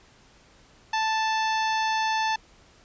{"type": "harmonic tone", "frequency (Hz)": 880, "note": "A5", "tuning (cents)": 0, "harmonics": [1, 2, 3, 4, 5, 6, 7], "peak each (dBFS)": [-24, -30, -34, -36, -38, -40, -41], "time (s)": [0.93, 2.36], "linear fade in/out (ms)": 5, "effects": ["pink hiss -56 dBFS RMS until 2.84 s", "resampled to 16000 Hz"]}